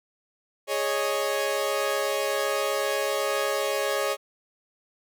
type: chord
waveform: sawtooth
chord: Ab suspended fourth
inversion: none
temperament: equal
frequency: 415.3 / 554.4 / 622.3 Hz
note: Ab4 / Db5 / Eb5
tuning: 0 / 0 / 0 cents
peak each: -26 / -23 / -27 dBFS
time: 0.67-4.17 s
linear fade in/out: 50 ms
effects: none